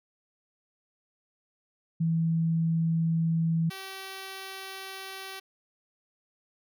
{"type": "tone pair in turn", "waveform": ["sine", "5% pulse"], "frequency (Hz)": [164, 384.5], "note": ["E3", "G4"], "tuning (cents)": [-9, -33], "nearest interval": "octave + minor third", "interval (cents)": 1476, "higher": "second", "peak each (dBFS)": [-23, -27], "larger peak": "first", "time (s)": [[2, 3.7], [3.7, 5.4]], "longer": "neither", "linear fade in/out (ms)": 10, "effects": []}